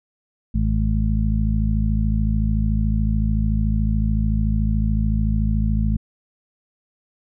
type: harmonic tone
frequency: 53.7 Hz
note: A1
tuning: 41 cents flat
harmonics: 1 / 2 / 3 / 4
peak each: -19 / -23 / -27 / -24 dBFS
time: 0.54-5.97 s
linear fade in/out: 10 ms
effects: none